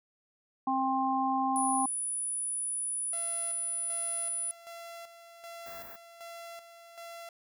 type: harmonic tone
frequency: 264.5 Hz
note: C4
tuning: 19 cents sharp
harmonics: 1 / 3 / 4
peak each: -32 / -29 / -32 dBFS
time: 0.67-1.86 s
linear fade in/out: 5 ms
type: tone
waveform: sine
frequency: 9840 Hz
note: D#9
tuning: 20 cents flat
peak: -31 dBFS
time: 1.56-4.51 s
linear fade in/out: 0 ms
type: tone with tremolo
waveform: sawtooth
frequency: 678 Hz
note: E5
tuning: 49 cents sharp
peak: -39 dBFS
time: 3.13-7.29 s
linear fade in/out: 2 ms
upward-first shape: square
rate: 1.3 Hz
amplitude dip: 60%
type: band-stop noise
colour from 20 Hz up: white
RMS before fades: -48 dBFS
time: 5.66-5.96 s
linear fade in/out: 2 ms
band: 2000 to 14000 Hz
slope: 48 dB/octave
effects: none